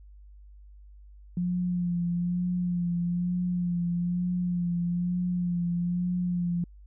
sine tone with vibrato, 176.1 Hz, F3, 15 cents sharp, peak -25 dBFS, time 1.37-6.64 s, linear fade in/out 2 ms, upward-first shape sine, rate 1.1 Hz, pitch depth 30 cents each way, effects added 50 Hz sine -47 dBFS peak until 6.86 s

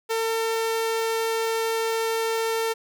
sawtooth tone, 451.1 Hz, A4, 43 cents sharp, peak -19 dBFS, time 0.09-2.74 s, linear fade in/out 20 ms, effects none

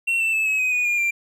triangle tone with pitch steps, 2721 / 2668 / 2616 / 2565 / 2515 / 2467 / 2419 / 2372 Hz, F7 / E7 / E7 / E7 / D#7 / D#7 / D#7 / D7, -46 / +20 / -14 / -48 / +18 / -15 / -49 / +17 cents, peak -17 dBFS, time 0.07-1.11 s, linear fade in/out 10 ms, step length 130 ms, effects none

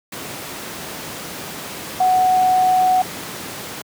sine tone in noise, 741 Hz, F#5, 2 cents sharp, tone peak -12 dBFS, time 2-3.02 s, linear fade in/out 5 ms, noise pink, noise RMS -30 dBFS, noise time 0.12-3.82 s, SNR +15 dB, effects high-pass 150 Hz 12 dB/octave

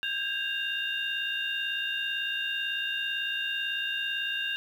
sine tone cluster, 1576 / 1634 / 2791 / 3670 Hz, G6 / G#6 / F7 / A#7, +9 / -29 / -2 / -28 cents, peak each -37 / -35 / -31 / -38 dBFS, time 0.03-4.56 s, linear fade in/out 0 ms, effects 9-bit

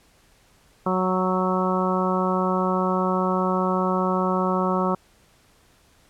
harmonic tone with a mistuned harmonic, 185 Hz, F#3, in tune, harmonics 1 / 2 / 3 / 4 / 5 / 6 / 7, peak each -24 / -27 / -28 / -31 / -29 / -28 / -29 dBFS, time 0.86-4.95 s, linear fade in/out 5 ms, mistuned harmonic 7, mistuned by +17 cents, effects pink hiss -58 dBFS RMS until 6.09 s + low-pass 12000 Hz 12 dB/octave

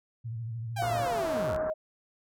sine tone with vibrato, 114.6 Hz, A#2, 29 cents flat, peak -33 dBFS, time 0.24-1.06 s, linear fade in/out 20 ms, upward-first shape sine, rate 13 Hz, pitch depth 72 cents each way
sawtooth linear sweep, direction down, 812 to 46.98 Hz, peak -30 dBFS, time 0.76-1.57 s, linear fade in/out 10 ms
sine tone with pitch glide, 698.5 to 625.9 Hz, F5 to D#5, 0 to +10 cents, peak -28 dBFS, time 0.78-1.74 s, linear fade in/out 20 ms, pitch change -190 cents, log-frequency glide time 1.12-1.34 s
white low-pass noise, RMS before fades -38 dBFS, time 0.82-1.7 s, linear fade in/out 0 ms, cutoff 1500 Hz, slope 48 dB/octave
effects none

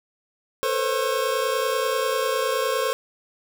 square tone cluster, 446.3 / 507 / 537 / 1081 Hz, A4 / B4 / C5 / C#6, +25 / +45 / +45 / -44 cents, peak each -28 dBFS, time 0.63-2.93 s, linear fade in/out 0 ms, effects none

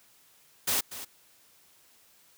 white noise with echo, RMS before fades -27 dBFS, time 0.67-0.81 s, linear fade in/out 10 ms, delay 240 ms, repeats 1, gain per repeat -13 dB, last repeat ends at 1.05 s, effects white hiss -61 dBFS RMS until 2.37 s + high-pass 60 Hz 12 dB/octave

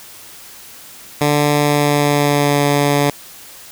10% pulse tone with pitch glide, 146.83 to 143.89 Hz, D3 to D3, 0 to -35 cents, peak -4 dBFS, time 1.21-3.1 s, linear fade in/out 2 ms, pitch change -35 cents, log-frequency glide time 1.55-2.63 s, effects white hiss -38 dBFS RMS until 3.71 s

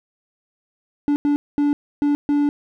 triangle tone bursts at uneven times, 290 Hz, D4, 22 cents flat, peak -13 dBFS, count 5, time 1.08-1.16 / 1.25-1.36 / 1.58-1.73 / 2.02-2.15 / 2.29-2.49 s, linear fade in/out 0 ms, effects none

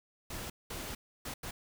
pink noise bursts at uneven times, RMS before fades -41 dBFS, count 4, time 0.3-0.5 / 0.7-0.95 / 1.25-1.34 / 1.43-1.51 s, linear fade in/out 5 ms, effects none

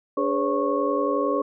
sine tone cluster, 288.6 / 414.6 / 508 / 559 / 1100 Hz, D4 / G#4 / B4 / C#5 / C#6, -30 / -3 / +49 / +14 / -14 cents, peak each -27 dBFS, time 0.17-1.42 s, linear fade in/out 5 ms, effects none

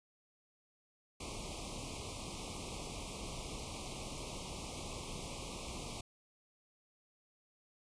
pink band-stop noise, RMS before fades -44 dBFS, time 1.2-6.01 s, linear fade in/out 5 ms, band 1200 to 2200 Hz, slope 96 dB/octave, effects resampled to 22050 Hz

